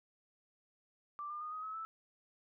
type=tone with pitch steps; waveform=sine; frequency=1174.7 / 1201.5 / 1228.8 / 1256.8 / 1285.5 / 1314.8 Hz; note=D6 / D6 / D#6 / D#6 / E6 / E6; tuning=0 / +39 / -22 / +17 / -44 / -5 cents; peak=-40 dBFS; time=1.19-1.85 s; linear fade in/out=0 ms; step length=110 ms; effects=none